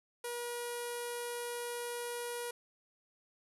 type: tone with low-pass filter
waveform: sawtooth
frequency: 479.7 Hz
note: A#4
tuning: 50 cents sharp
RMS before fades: -40 dBFS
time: 0.24-2.51 s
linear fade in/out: 5 ms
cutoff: 11000 Hz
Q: 3.7
effects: none